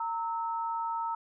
sine tone pair together, 919.2 / 1300 Hz, A#5 / E6, -25 / -24 cents, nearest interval tritone, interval 601 cents, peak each -31 / -36 dBFS, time 0-1.15 s, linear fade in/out 5 ms, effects none

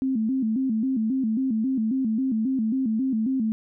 sine tone with vibrato, 241.2 Hz, B3, 41 cents flat, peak -21 dBFS, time 0.02-3.52 s, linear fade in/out 0 ms, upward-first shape square, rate 3.7 Hz, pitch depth 160 cents each way, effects none

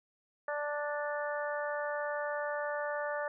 harmonic tone, 293.7 Hz, D4, in tune, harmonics 2 / 3 / 4 / 5 / 6, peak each -35 / -41 / -42 / -42 / -41 dBFS, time 0.48-3.28 s, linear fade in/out 2 ms, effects none

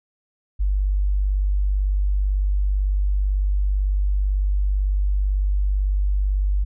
sine tone, 49 Hz, G1, in tune, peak -17 dBFS, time 0.59-6.65 s, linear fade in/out 20 ms, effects none

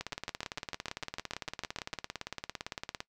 two click trains, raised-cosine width 0.2 ms, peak -19 / -18 dBFS, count 54 / 13, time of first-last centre 0.01-3.004 / 0.13-1.937 s, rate 17.7 / 6.64 Hz, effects noise-tail reverb RT60 0.1 s tail -19 dB re dry

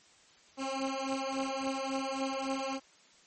15% pulse beating tone pair, 266.6 / 270.2 Hz, C4 / C#4, +33 / -44 cents, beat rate 3.6 Hz, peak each -29 dBFS, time 0.57-2.8 s, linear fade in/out 50 ms, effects white hiss -61 dBFS RMS until 3.26 s + MP3 32 kbps

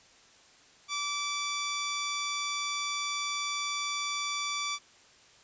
10% pulse tone, 1160 Hz, D6, 22 cents flat, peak -22 dBFS, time 0.88-4.79 s, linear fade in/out 50 ms, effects white hiss -58 dBFS RMS until 5.43 s + resampled to 16000 Hz

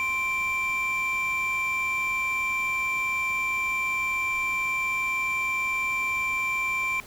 triangle tone pair together, 1046.5 / 2349 Hz, C6 / D7, 0 / 0 cents, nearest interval octave + major second, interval 1400 cents, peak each -29 / -23 dBFS, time 0-7 s, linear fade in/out 0 ms, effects tanh soft clip ceiling -17 dBFS + pink hiss -47 dBFS RMS until 7.06 s

